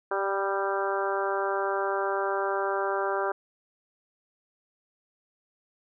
harmonic tone with a mistuned harmonic, 196 Hz, G3, in tune, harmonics 2 / 3 / 4 / 5 / 6 / 7 / 8, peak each -30 / -32 / -33 / -34 / -35 / -35 / -36 dBFS, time 0.11-3.32 s, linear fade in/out 5 ms, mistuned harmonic 6, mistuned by +22 cents, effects none

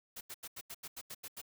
white noise bursts, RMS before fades -45 dBFS, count 10, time 0.16-1.416 s, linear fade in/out 10 ms, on 50 ms, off 84 ms, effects none

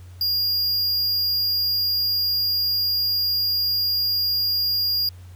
square tone, 4829 Hz, D8, 47 cents sharp, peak -20 dBFS, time 0.21-5.09 s, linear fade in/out 2 ms, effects added 90 Hz sine -39 dBFS peak until 5.35 s + pink hiss -55 dBFS RMS until 5.35 s

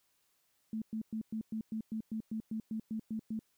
sine tone bursts, 220 Hz, A3, in tune, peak -34 dBFS, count 14, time 0.73-3.392 s, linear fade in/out 2 ms, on 88 ms, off 110 ms, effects white hiss -75 dBFS RMS until 3.57 s

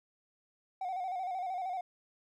triangle tone with vibrato, 740 Hz, F#5, in tune, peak -31 dBFS, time 0.81-1.81 s, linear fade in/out 5 ms, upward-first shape square, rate 13 Hz, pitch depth 55 cents each way, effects tanh soft clip ceiling -29 dBFS

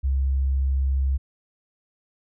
sine tone, 67.2 Hz, C2, 47 cents sharp, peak -19 dBFS, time 0.03-1.18 s, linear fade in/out 20 ms, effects none

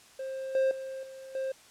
triangle tone with level steps, 530 Hz, C5, 22 cents sharp, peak -32 / -21 / -34 / -41 / -28 dBFS, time 0.19-1.52 s, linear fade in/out 5 ms, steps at 0.55 / 0.71 / 1.03 / 1.35 s, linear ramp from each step 2 ms, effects white hiss -56 dBFS RMS until 1.7 s + low-pass 9000 Hz 12 dB/octave

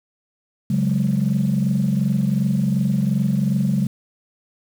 sine chord, C# suspended fourth, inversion none, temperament equal, 138.59 / 185 / 207.7 Hz, C#3 / F#3 / G#3, 0 / 0 / 0 cents, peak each -20 dBFS, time 0.7-3.87 s, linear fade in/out 5 ms, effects tanh soft clip ceiling -10 dBFS + 7-bit

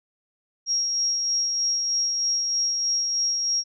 sine tone with tremolo, 5600 Hz, F8, 4 cents sharp, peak -20 dBFS, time 0.66-3.64 s, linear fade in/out 50 ms, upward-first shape sine, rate 3.2 Hz, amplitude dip 30%, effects none

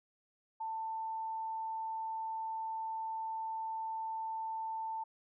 sine tone, 890 Hz, A5, 20 cents sharp, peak -36 dBFS, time 0.6-5.04 s, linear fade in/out 10 ms, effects none

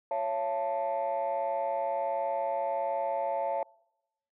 sine chord, A major, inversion first, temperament equal with one note detuned, 554.4 / 675.8 / 880 Hz, C#5 / E5 / A5, 0 / +43 / 0 cents, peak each -31 dBFS, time 0.11-3.63 s, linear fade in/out 2 ms, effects noise-tail reverb RT60 0.9 s tail -26 dB re dry + tanh soft clip ceiling -23 dBFS

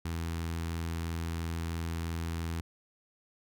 sawtooth tone with notch filter, 83 Hz, E2, 12 cents sharp, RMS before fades -35 dBFS, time 0.05-2.61 s, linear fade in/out 5 ms, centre 580 Hz, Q 1.5, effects none

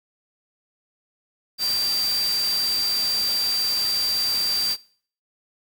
sine tone in noise, 4699 Hz, D8, in tune, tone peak -21 dBFS, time 1.58-4.77 s, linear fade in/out 50 ms, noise white, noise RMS -31 dBFS, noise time 1.58-4.77 s, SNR +7 dB, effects noise-tail reverb RT60 0.5 s tail -21 dB re dry

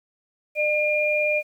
sine tone pair together, 601.8 / 2407 Hz, D5 / D7, +42 / +42 cents, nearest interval 2 octaves, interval 2400 cents, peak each -22 dBFS, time 0.55-1.43 s, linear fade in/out 50 ms, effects 9-bit

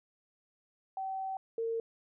sine tone pair in turn, 767 / 456.1 Hz, G5 / A#4, -38 / -38 cents, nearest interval major sixth, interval 900 cents, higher first, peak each -34 / -31 dBFS, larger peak second, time 0.97-1.37 / 1.58-1.8 s, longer first, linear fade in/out 2 ms, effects none

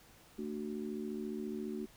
harmonic tone, 74.5 Hz, D2, 25 cents sharp, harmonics 3 / 4 / 5, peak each -40 / -44 / -42 dBFS, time 0.38-1.86 s, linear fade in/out 10 ms, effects pink hiss -61 dBFS RMS until 1.96 s

